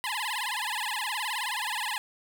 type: tone with vibrato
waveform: 15% pulse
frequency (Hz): 930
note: A#5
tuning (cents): -4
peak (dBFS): -23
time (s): 0.04-1.98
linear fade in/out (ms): 0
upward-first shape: sine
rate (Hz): 19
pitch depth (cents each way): 200
effects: none